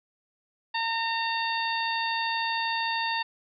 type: harmonic tone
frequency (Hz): 913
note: A#5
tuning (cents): -36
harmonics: 1 / 2 / 3 / 4 / 5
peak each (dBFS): -29 / -32 / -34 / -35 / -36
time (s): 0.74-3.23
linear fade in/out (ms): 10
effects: none